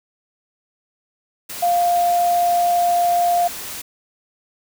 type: tone in noise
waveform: sine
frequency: 700 Hz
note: F5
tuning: 4 cents sharp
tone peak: -14 dBFS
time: 1.62-3.48 s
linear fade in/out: 10 ms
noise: white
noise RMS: -31 dBFS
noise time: 1.49-3.82 s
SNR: +14 dB
effects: none